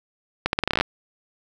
accelerating click train, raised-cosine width 0.3 ms, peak -4 dBFS, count 12, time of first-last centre 0.46-0.81 s, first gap 71 ms, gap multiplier 0.82, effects 7-bit

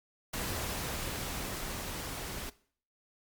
pink noise with level ramp, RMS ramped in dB -35 to -40 dBFS, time 0.33-2.5 s, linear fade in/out 10 ms, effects noise-tail reverb RT60 0.5 s tail -19 dB re dry + MP3 96 kbps

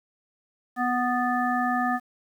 harmonic tone with a mistuned harmonic, 246.7 Hz, B3, 2 cents flat, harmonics 1 / 3 / 5 / 7, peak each -27 / -26 / -29 / -30 dBFS, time 0.76-2 s, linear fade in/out 50 ms, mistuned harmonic 7, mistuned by +24 cents, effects 9-bit

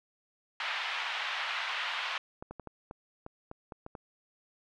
white band-pass noise, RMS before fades -35 dBFS, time 0.6-2.18 s, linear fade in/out 2 ms, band 800 to 3200 Hz, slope 24 dB/octave
clicks, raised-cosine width 1 ms, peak -28 dBFS, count 10, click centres 2.425 / 2.51 / 2.597 / 2.673 / 2.911 / 3.264 / 3.514 / 3.722 / 3.864 / 3.952 s
effects none

